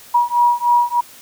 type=beating tone pair; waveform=sine; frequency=959 / 962.3 Hz; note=A#5 / B5; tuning=+49 / -45 cents; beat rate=3.3 Hz; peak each=-15 dBFS; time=0.14-1.01 s; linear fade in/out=10 ms; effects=white hiss -42 dBFS RMS until 1.21 s